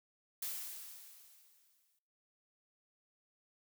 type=noise with exponential decay; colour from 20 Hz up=blue; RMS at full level=-39 dBFS; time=0.42-1.99 s; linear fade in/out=5 ms; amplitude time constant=340 ms; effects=noise-tail reverb RT60 0.7 s tail -22 dB re dry